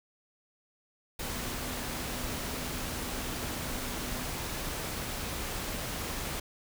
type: tone in noise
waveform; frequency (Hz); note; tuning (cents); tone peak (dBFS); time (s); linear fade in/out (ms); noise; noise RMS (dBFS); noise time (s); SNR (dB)
sine; 248.8; B3; +13; -44; 1.25-4.24; 5; pink; -36; 1.19-6.4; -11
effects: none